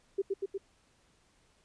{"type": "tone with echo", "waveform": "sine", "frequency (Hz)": 392, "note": "G4", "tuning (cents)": 0, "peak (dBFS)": -26, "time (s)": [0.18, 0.22], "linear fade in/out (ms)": 10, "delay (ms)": 120, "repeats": 3, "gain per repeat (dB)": -2, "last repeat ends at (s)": 0.58, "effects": ["pink hiss -68 dBFS RMS until 1.64 s", "resampled to 22050 Hz"]}